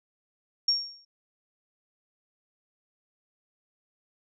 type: tone with exponential decay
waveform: sine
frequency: 5540 Hz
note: F8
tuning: 15 cents flat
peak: -18 dBFS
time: 0.68-1.05 s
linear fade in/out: 5 ms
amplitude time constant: 79 ms
effects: none